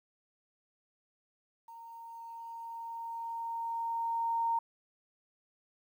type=tone with level ramp; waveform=sine; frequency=922 Hz; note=A#5; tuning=19 cents flat; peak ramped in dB=-47 to -27 dBFS; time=1.68-4.59 s; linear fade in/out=5 ms; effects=11-bit